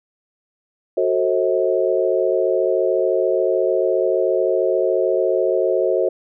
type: chord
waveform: sine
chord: F# diminished seventh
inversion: none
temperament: just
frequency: 370 / 444 / 532.8 / 639.4 Hz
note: F#4 / A4 / C5 / Eb5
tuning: 0 / +16 / +31 / +47 cents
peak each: -20 / -22 / -20 / -22 dBFS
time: 0.97-6.09 s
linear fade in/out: 5 ms
effects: none